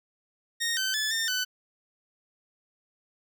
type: tone with pitch steps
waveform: 15% pulse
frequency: 1855 / 1536 / 1730 / 1811 / 1504 Hz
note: A#6 / G6 / A6 / A6 / F#6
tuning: -9 / -36 / -30 / +49 / +28 cents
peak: -20 dBFS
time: 0.6-1.45 s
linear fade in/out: 20 ms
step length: 170 ms
effects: none